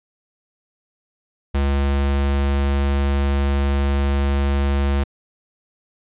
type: tone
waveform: square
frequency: 69.7 Hz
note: C#2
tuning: 10 cents sharp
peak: -17 dBFS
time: 1.54-5.04 s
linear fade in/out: 10 ms
effects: resampled to 8000 Hz